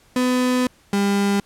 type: tone pair in turn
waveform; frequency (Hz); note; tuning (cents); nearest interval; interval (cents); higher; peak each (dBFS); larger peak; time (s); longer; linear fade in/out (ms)
35% pulse; 251.4 / 200.3; B3 / G3; +31 / +38; major third; 393; first; -15; neither; 0.16-0.67 / 0.93-1.4; first; 2
effects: pink hiss -55 dBFS RMS until 1.45 s + low-pass 12000 Hz 12 dB/octave